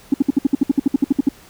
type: tone bursts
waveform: sine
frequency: 275.6 Hz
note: C#4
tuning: 10 cents flat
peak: -8 dBFS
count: 15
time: 0.12-1.289 s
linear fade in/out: 5 ms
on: 21 ms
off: 61 ms
effects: tanh soft clip ceiling -5 dBFS + pink hiss -46 dBFS RMS until 1.49 s